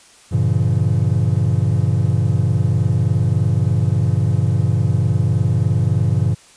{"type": "chord", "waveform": "triangle", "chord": "G diminished seventh", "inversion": "none", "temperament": "just", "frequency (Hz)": [98, 117.6, 141.12, 169.34], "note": ["G2", "Bb2", "Db3", "Fb3"], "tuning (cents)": [0, 16, 31, 47], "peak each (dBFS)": [-16, -16, -18, -21], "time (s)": [0.31, 6.35], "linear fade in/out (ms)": 20, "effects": ["white hiss -47 dBFS RMS until 6.56 s", "resampled to 22050 Hz"]}